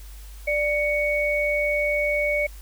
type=tone pair together; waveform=sine; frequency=590.7 / 2230 Hz; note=D5 / C#7; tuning=+10 / +10 cents; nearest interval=octave + major seventh; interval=2300 cents; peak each=-23 dBFS; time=0.47-2.47 s; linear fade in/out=10 ms; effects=added 50 Hz sine -38 dBFS peak until 2.61 s + white hiss -50 dBFS RMS until 2.61 s